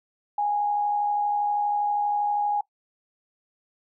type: tone with amplitude modulation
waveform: sine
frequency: 826 Hz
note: G#5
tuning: 10 cents flat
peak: -20 dBFS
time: 0.38-2.61 s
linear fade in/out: 5 ms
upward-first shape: sine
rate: 72.5 Hz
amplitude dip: 35%
effects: noise-tail reverb RT60 0.1 s tail -21 dB re dry